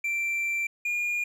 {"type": "tone pair in turn", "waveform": "triangle", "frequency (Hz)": [2351, 2425], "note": ["D7", "D#7"], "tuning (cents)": [1, -45], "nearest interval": "minor second", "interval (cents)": 54, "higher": "second", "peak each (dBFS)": -24, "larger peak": "neither", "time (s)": [[0.04, 0.67], [0.85, 1.24]], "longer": "first", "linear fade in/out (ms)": 5, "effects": []}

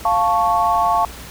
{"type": "chord", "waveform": "sine", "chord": "F augmented", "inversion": "none", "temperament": "equal", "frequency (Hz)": [698.5, 880, 1108.7], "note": ["F5", "A5", "C#6"], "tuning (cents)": [0, 0, 0], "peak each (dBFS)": -18, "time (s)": [0.05, 1.05], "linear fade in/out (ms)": 2, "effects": ["added 60 Hz sine -39 dBFS peak until 1.3 s", "pink hiss -36 dBFS RMS until 1.3 s"]}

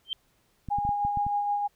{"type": "tone with exponential growth", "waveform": "sine", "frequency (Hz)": 3136, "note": "G7", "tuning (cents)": 0, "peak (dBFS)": -23, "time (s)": [0.05, 0.13], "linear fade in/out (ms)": 1, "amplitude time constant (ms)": 16}
{"type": "clicks", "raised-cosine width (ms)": 5, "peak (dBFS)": -23, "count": 7, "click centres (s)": [0.687, 0.786, 0.851, 0.891, 1.05, 1.173, 1.266]}
{"type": "tone with tremolo", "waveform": "sine", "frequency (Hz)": 819, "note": "G#5", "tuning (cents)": -24, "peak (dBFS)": -23, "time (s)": [0.7, 1.68], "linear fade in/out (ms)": 20, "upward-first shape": "sine", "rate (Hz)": 6.4, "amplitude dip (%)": 35}
{"effects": ["pink hiss -68 dBFS RMS until 1.75 s"]}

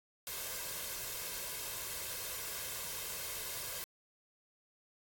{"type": "noise with comb filter", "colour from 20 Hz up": "white", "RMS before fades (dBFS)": -41, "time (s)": [0.27, 3.84], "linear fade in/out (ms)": 0, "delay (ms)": 1.9, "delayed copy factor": 0.6, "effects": ["AAC 64 kbps"]}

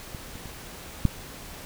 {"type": "clicks", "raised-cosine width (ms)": 5, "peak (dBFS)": [-24, -27, -27, -7], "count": 4, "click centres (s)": [0.148, 0.355, 0.457, 1.053], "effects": ["pink hiss -42 dBFS RMS until 1.65 s"]}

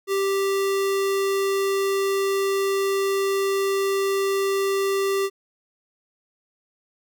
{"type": "tone", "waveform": "square", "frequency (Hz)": 392, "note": "G4", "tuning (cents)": 0, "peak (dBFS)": -21, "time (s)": [0.07, 5.3], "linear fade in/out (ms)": 50, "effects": []}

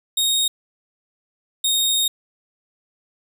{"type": "tone pair in turn", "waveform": "sawtooth", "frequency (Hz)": [3729, 3713], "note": ["A#7", "A#7"], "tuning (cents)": [0, -8], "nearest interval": "unison", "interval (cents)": 8, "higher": "first", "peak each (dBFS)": -14, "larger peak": "neither", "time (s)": [[0.17, 0.48], [1.64, 2.08]], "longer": "second", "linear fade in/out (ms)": 5, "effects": []}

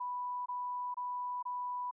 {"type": "tone bursts", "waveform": "sine", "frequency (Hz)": 987.8, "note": "B5", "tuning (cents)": 0, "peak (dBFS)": -35, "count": 4, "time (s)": [0, 1.912], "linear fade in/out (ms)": 10, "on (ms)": 460, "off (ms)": 24, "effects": []}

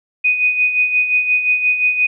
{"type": "tone with tremolo", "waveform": "sine", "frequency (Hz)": 2489, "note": "D#7", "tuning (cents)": 0, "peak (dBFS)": -10, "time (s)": [0.24, 2.07], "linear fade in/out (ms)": 10, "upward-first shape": "sine", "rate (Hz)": 5.7, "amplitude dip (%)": 60, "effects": []}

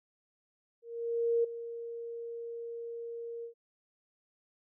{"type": "tone with ADSR envelope", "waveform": "sine", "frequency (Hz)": 466.2, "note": "A#4", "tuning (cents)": 0, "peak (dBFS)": -24, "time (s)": [0.82, 3.54], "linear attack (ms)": 620, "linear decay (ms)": 9, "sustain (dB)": -14, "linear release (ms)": 100, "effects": []}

